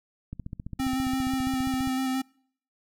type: click train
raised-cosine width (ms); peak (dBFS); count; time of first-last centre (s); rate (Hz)
5; -23; 24; 0.33-1.874; 14.9
type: tone with vibrato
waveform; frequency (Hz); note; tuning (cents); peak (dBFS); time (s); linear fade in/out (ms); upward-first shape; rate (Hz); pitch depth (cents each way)
square; 261.6; C4; 0; -26; 0.79-2.22; 10; square; 5.9; 15
effects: noise-tail reverb RT60 0.6 s tail -26 dB re dry